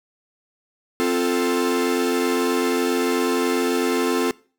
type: chord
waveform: 45% pulse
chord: F major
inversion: second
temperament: equal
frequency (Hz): 261.6 / 349.2 / 440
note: C4 / F4 / A4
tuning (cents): 0 / 0 / 0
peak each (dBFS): -23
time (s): 1-4.31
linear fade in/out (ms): 0
effects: noise-tail reverb RT60 0.4 s tail -22 dB re dry